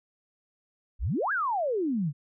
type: exponential two-way sweep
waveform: sine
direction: up then down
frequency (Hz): 41.2 to 1686 to 133.4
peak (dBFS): -25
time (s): 0.99-2.13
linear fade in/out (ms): 50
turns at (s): 1.32
effects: none